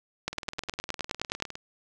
two click trains, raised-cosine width 0.2 ms, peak -20 / -11 dBFS, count 25 / 12, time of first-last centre 0.33-1.554 / 0.28-1.423 s, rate 19.6 / 9.62 Hz, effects none

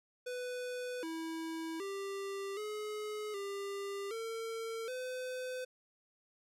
square tone with pitch steps, 497.1 / 325.4 / 394.2 / 423.7 / 398.4 / 452.8 / 508 Hz, B4 / E4 / G4 / G#4 / G4 / A4 / B4, +11 / -22 / +10 / +35 / +28 / +50 / +49 cents, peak -39 dBFS, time 0.26-5.65 s, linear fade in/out 10 ms, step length 770 ms, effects low-pass 12000 Hz 12 dB/octave

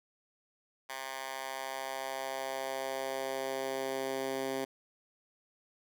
10% pulse tone with high-pass filter sweep, 133.6 Hz, C3, 36 cents sharp, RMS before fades -37 dBFS, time 0.89-4.65 s, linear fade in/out 10 ms, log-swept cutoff 1100 to 310 Hz, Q 1.4, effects none

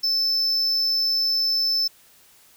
triangle tone, 5274 Hz, E8, in tune, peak -18 dBFS, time 0.03-1.88 s, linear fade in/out 10 ms, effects white hiss -54 dBFS RMS until 2.56 s

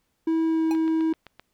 triangle tone with pitch glide, 324.3 to 321.5 Hz, E4 to E4, -28 to -43 cents, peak -18 dBFS, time 0.27-1.13 s, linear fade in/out 5 ms, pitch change -15 cents, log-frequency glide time 0.45-0.64 s
square tone with exponential decay, 830.6 Hz, G#5, in tune, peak -28 dBFS, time 0.71-0.79 s, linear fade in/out 0 ms, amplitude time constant 17 ms
click train, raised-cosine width 0.3 ms, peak -26 dBFS, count 6, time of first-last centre 0.75-1.396 s, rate 7.74 Hz
effects pink hiss -73 dBFS RMS until 1.53 s

